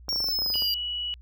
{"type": "clicks", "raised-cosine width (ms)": 1, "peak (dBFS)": -26, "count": 12, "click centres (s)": [0.084, 0.128, 0.16, 0.204, 0.243, 0.287, 0.389, 0.42, 0.462, 0.502, 0.556, 0.622]}
{"type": "exponential sweep", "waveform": "square", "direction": "down", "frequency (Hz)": [5560, 4731], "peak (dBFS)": -25, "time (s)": [0.09, 0.74], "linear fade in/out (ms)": 0}
{"type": "tone", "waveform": "sine", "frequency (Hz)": 2935, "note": "F#7", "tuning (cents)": -15, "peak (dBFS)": -28, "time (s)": [0.54, 1.14], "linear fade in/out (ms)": 0}
{"effects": ["added 60 Hz sine -45 dBFS peak until 1.21 s"]}